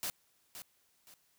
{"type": "noise with echo", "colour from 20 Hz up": "white", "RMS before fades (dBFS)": -37, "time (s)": [0.03, 0.1], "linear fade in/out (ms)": 0, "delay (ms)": 520, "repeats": 2, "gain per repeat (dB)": -10, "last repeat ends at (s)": 1.14, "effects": ["white hiss -72 dBFS RMS until 1.38 s"]}